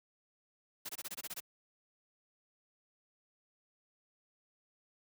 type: noise bursts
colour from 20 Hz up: white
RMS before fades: -42 dBFS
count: 9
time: 0.85-1.404 s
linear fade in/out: 10 ms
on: 42 ms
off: 22 ms
effects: high-pass 100 Hz 12 dB/octave